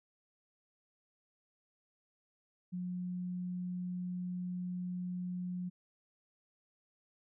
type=tone; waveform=sine; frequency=180 Hz; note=F#3; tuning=47 cents flat; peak=-36 dBFS; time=2.72-5.7 s; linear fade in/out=20 ms; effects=none